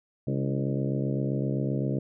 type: harmonic tone with a mistuned harmonic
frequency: 67.7 Hz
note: C#2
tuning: 40 cents flat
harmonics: 2 / 3 / 4 / 5 / 6 / 7 / 8 / 9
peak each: -28 / -32 / -34 / -36 / -38 / -39 / -40 / -41 dBFS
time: 0.27-1.99 s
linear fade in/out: 5 ms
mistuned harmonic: 4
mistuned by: +66 cents
effects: none